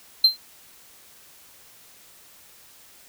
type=tone with exponential decay; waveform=triangle; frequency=4131 Hz; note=C8; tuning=23 cents flat; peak=-6 dBFS; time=0.24-0.37 s; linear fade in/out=5 ms; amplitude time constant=28 ms; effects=tanh soft clip ceiling -6 dBFS + white hiss -51 dBFS RMS until 3.08 s